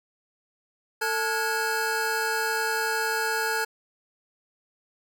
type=tone cluster; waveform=square; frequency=447.1 / 877 / 1438 / 1656 Hz; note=A4 / A5 / F#6 / G#6; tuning=+28 / -6 / -50 / -5 cents; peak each=-32 / -31 / -30 / -31 dBFS; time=1.01-3.65 s; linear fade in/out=10 ms; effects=none